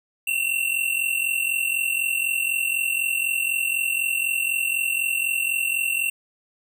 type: tone pair together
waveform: square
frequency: 2700 / 2744 Hz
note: E7 / F7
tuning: +41 / -31 cents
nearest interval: unison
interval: 28 cents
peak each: -25 dBFS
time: 0.27-6.1 s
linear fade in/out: 5 ms
effects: none